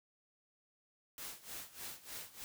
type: noise with tremolo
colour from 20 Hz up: white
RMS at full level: -45 dBFS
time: 1.18-2.44 s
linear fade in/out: 0 ms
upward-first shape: sine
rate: 3.3 Hz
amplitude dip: 85%
effects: none